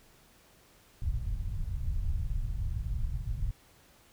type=low-pass noise; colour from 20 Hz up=pink; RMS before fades=-32 dBFS; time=1.02-3.51 s; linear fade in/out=5 ms; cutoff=110 Hz; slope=24 dB/octave; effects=pink hiss -61 dBFS RMS until 4.12 s